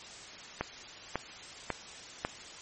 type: click train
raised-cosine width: 0.5 ms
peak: -15 dBFS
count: 4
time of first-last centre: 0.61-2.249 s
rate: 1.83 Hz
effects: white hiss -47 dBFS RMS until 2.61 s + MP3 32 kbps